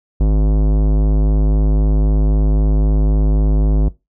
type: tone with tanh clipping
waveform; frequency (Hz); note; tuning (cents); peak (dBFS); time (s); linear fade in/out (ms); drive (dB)
sine; 51.91; G#1; 0; -12; 0.2-3.89; 10; 18
effects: noise-tail reverb RT60 0.2 s tail -18 dB re dry